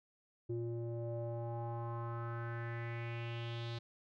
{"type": "tone with low-pass filter sweep", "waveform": "square", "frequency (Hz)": 117.1, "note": "A#2", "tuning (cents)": 8, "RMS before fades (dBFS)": -41, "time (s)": [0.49, 3.79], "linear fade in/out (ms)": 10, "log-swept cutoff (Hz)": [360, 4000], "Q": 3.9, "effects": []}